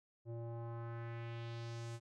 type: tone with low-pass filter sweep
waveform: square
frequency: 116.54 Hz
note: A#2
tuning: in tune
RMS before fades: -45 dBFS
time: 0.25-2 s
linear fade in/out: 50 ms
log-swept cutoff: 480 to 8700 Hz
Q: 1.7
effects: none